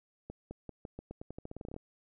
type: accelerating click train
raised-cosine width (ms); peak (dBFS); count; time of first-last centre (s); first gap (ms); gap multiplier
2; -29; 18; 0.3-1.764; 210; 0.87
effects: none